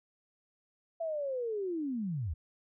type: linear sweep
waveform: sine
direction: down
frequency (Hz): 673 to 67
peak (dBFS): -32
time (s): 1-2.34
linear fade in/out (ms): 10
effects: none